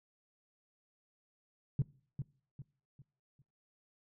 sine tone with echo, 138.59 Hz, C#3, in tune, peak -25 dBFS, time 1.79-1.82 s, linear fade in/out 2 ms, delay 400 ms, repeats 4, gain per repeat -9 dB, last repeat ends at 3.42 s, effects noise-tail reverb RT60 0.5 s tail -23 dB re dry + tanh soft clip ceiling -23 dBFS

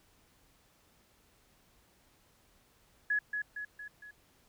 sine tone with echo, 1687 Hz, G#6, 27 cents sharp, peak -27 dBFS, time 3.1-3.19 s, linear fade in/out 5 ms, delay 230 ms, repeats 4, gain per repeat -5 dB, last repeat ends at 4.11 s, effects pink hiss -67 dBFS RMS until 4.48 s

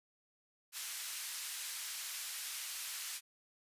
white band-pass noise, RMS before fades -43 dBFS, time 0.72-3.21 s, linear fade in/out 50 ms, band 1600 to 12000 Hz, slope 12 dB/octave, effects resampled to 32000 Hz

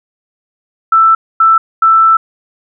sine tone bursts at uneven times, 1326 Hz, E6, 10 cents sharp, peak -4 dBFS, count 3, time 0.92-1.15 / 1.4-1.58 / 1.82-2.17 s, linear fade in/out 5 ms, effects none

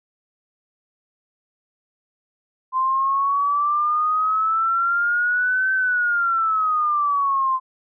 sine exponential two-way sweep, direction up then down, 1034 to 1544 to 1034 Hz, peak -17 dBFS, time 2.72-7.6 s, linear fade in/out 50 ms, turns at 5.73 s, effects none

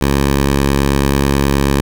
10% pulse tone, 69.3 Hz, C#2, in tune, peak -3 dBFS, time 0.01-1.81 s, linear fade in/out 5 ms, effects none

